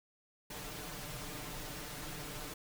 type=noise with comb filter; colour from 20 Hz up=pink; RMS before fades=-44 dBFS; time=0.5-2.54 s; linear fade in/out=5 ms; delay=6.7 ms; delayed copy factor=+0.8; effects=none